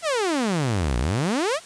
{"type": "exponential two-way sweep", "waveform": "sawtooth", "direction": "down then up", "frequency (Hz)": [698.5, 56.2, 698.5], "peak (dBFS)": -17, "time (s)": [0.02, 1.6], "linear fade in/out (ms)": 50, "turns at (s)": 0.98, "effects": ["white hiss -44 dBFS RMS until 1.65 s", "resampled to 22050 Hz"]}